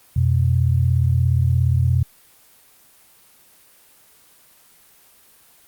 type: tone pair together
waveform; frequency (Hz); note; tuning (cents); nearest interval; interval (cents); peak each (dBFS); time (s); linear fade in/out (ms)
sine; 88.11 / 125.2; F2 / B2; +16 / +24; tritone; 608; -17; 0.16-2.03; 5
effects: white hiss -52 dBFS RMS until 5.67 s + Opus 24 kbps